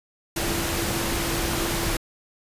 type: tone in noise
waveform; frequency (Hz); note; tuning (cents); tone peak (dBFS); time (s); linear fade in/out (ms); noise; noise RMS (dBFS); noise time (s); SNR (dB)
sine; 337; E4; +38; -31; 0.36-1.97; 5; pink; -26; 0.36-1.97; -8
effects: resampled to 32000 Hz